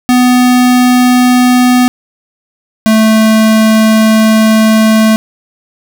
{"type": "tone pair in turn", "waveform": "square", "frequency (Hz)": [249.1, 219.4], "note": ["B3", "A3"], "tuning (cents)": [15, -5], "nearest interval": "major second", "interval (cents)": 220, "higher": "first", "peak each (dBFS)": -5, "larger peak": "neither", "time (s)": [[0.09, 1.88], [2.86, 5.16]], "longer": "second", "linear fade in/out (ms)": 0, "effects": []}